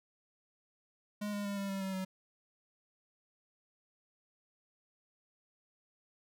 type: tone with pitch steps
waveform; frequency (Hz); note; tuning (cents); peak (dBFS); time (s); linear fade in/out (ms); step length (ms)
square; 207.7 / 204.4 / 201.1 / 197.86 / 194.69 / 191.57 / 188.49; G#3 / G#3 / G3 / G3 / G3 / G3 / F#3; 0 / -27 / +44 / +16 / -12 / -40 / +32; -36; 1.21-2.05; 10; 120
effects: none